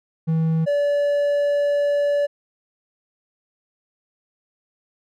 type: tone pair in turn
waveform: triangle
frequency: 161.4 / 576.3 Hz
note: E3 / D5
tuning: -36 / -33 cents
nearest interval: octave + minor seventh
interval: 2203 cents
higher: second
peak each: -15 dBFS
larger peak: neither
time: 0.27-0.66 / 0.66-2.27 s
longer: second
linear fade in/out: 20 ms
effects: none